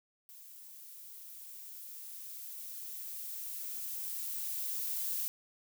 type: noise with level ramp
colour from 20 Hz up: violet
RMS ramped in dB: -53 to -35 dBFS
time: 0.29-5.28 s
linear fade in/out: 0 ms
effects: none